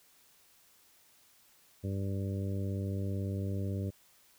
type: harmonic tone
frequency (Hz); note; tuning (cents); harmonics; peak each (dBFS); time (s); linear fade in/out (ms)
98; G2; 0; 1 / 2 / 3 / 4 / 5 / 6; -33 / -39 / -43 / -45 / -47 / -49; 1.83-3.91; 20
effects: white hiss -64 dBFS RMS until 4.38 s